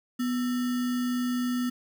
sine tone with sample-and-hold, 246.9 Hz, B3, in tune, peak -25 dBFS, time 0.19-1.7 s, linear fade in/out 10 ms, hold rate 1575 Hz, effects none

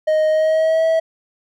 triangle tone with pitch glide, 622.3 to 648.7 Hz, D#5 to E5, 0 to -28 cents, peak -11 dBFS, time 0.07-1 s, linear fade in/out 10 ms, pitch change +72 cents, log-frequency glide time 0.29-0.85 s, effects none

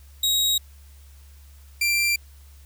sawtooth tone pair in turn, 3803 / 2363 Hz, A#7 / D7, +34 / +10 cents, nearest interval minor sixth, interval 824 cents, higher first, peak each -16 dBFS, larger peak neither, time 0.23-0.58 / 1.81-2.16 s, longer neither, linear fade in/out 5 ms, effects added 70 Hz sine -45 dBFS peak until 2.65 s + white hiss -57 dBFS RMS until 2.65 s

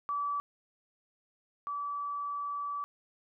sine tone pair in turn, 1152 / 1152 Hz, D6 / D6, -34 / -34 cents, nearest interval unison, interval 0 cents, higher neither, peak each -30 / -33 dBFS, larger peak first, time 0.09-0.4 / 1.67-2.84 s, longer second, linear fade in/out 0 ms, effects none

